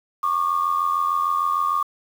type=tone pair together; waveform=sine; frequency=1108.7 / 1195.3 Hz; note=C#6 / D6; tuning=0 / +30 cents; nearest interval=minor second; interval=130 cents; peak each=-21 dBFS; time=0.23-1.83 s; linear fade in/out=5 ms; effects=tanh soft clip ceiling -11 dBFS + 7-bit